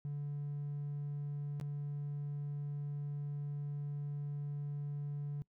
triangle tone with dropouts, 144.5 Hz, D3, 28 cents flat, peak -34 dBFS, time 0.05-5.42 s, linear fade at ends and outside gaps 0 ms, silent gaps 1.599-1.612 s, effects noise-tail reverb RT60 0.1 s tail -25 dB re dry + tanh soft clip ceiling -33 dBFS

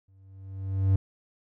triangle tone with exponential growth, 96.3 Hz, G2, 30 cents flat, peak -15 dBFS, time 0.08-0.96 s, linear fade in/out 5 ms, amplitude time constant 190 ms, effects none

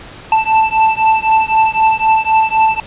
square beating tone pair, 880 / 883.9 Hz, A5 / A5, 0 / +8 cents, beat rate 3.9 Hz, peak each -13 dBFS, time 0.32-2.8 s, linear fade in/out 2 ms, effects pink hiss -34 dBFS RMS until 2.86 s + resampled to 8000 Hz

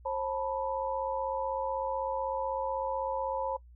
sine tone cluster, 535 / 883 / 979 Hz, C5 / A5 / B5, +38 / +6 / -15 cents, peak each -33 / -35 / -36 dBFS, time 0.05-3.57 s, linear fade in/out 10 ms, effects noise-tail reverb RT60 0.1 s tail -22 dB re dry + added 60 Hz sine -51 dBFS peak until 3.75 s

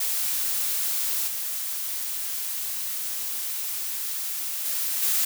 blue noise with level steps, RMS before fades -26 / -30 / -27 / -23 dBFS, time 0-5.25 s, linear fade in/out 5 ms, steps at 1.27 / 4.65 / 5.02 s, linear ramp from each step 10 ms, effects none

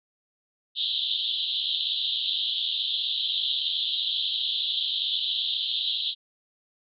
pink band-pass noise, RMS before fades -28 dBFS, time 0.75-6.15 s, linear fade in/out 50 ms, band 3100 to 4000 Hz, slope 96 dB/octave, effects none

